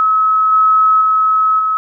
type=tone with level steps; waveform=sine; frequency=1286 Hz; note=E6; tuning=43 cents flat; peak=-9 / -7 / -9 / -12 dBFS; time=0-1.77 s; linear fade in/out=0 ms; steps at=0.52 / 1.01 / 1.59 s; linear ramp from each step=5 ms; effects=none